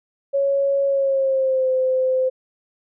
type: tone with pitch glide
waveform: sine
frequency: 554.4 to 517.3 Hz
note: C#5 to C5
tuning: 0 to -20 cents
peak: -16 dBFS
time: 0.33-2.3 s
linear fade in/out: 20 ms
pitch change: -120 cents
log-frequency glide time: 0.86-1.69 s
effects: none